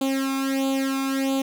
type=tone with flanger; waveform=sawtooth; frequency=269.5 Hz; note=C#4; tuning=49 cents flat; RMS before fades=-24 dBFS; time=0.01-1.42 s; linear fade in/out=5 ms; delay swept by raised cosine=0.27 to 0.84 ms; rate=1.5 Hz; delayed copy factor=+0.85; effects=none